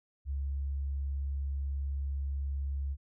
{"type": "tone", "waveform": "sine", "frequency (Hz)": 69.3, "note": "C#2", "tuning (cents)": 0, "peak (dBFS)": -31, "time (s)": [0.25, 2.97], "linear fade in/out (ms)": 50, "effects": []}